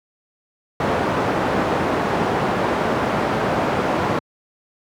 white low-pass noise, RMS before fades -20 dBFS, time 0.8-4.19 s, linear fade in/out 2 ms, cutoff 900 Hz, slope 12 dB/octave, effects high-pass 100 Hz 12 dB/octave

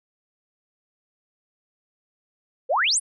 sine exponential sweep, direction up, 464.5 to 10548 Hz, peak -18 dBFS, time 2.69-3 s, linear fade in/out 20 ms, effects none

